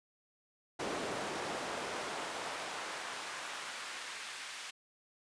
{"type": "noise with high-pass filter sweep", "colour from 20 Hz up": "brown", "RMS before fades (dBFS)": -41, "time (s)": [0.79, 4.71], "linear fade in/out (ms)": 10, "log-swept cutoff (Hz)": [380, 2100], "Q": 0.78, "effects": ["resampled to 22050 Hz"]}